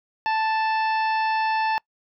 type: harmonic tone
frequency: 880 Hz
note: A5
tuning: in tune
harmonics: 1 / 2 / 3 / 4 / 5 / 6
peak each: -21 / -29 / -32 / -43 / -40 / -43 dBFS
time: 0.26-1.78 s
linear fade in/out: 0 ms
effects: noise-tail reverb RT60 0.1 s tail -25 dB re dry